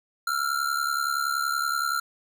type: ring-modulated tone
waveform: square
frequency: 1376 Hz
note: F6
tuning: 26 cents flat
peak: -22 dBFS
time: 0.27-2 s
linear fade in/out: 2 ms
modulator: 35.3 Hz
effects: none